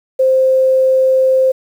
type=tone; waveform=sine; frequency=523.3 Hz; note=C5; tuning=in tune; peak=-8 dBFS; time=0.19-1.52 s; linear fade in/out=10 ms; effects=7-bit